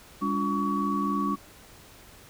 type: tone cluster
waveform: sine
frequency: 200.6 / 284.3 / 348.2 / 1128 Hz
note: G3 / C#4 / F4 / C#6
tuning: +40 / +44 / -5 / +30 cents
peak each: -29 / -30 / -36 / -28 dBFS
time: 0.21-1.36 s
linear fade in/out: 20 ms
effects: pink hiss -51 dBFS RMS until 2.29 s